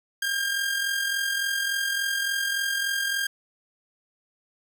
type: tone with amplitude modulation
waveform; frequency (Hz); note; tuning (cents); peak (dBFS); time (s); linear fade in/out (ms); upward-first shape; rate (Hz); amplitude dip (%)
sawtooth; 1606; G6; +41; -19; 0.22-3.27; 5; sine; 43.5; 45
effects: none